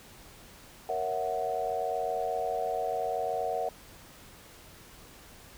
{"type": "chord", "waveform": "sine", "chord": "F# dominant seventh", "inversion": "first", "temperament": "equal", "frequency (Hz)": [466.2, 554.4, 659.3, 740], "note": ["A#4", "C#5", "E5", "F#5"], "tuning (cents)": [0, 0, 0, 0], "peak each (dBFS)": [-35, -37, -34, -32], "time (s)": [0.89, 3.69], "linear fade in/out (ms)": 2, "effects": ["pink hiss -52 dBFS RMS until 5.57 s"]}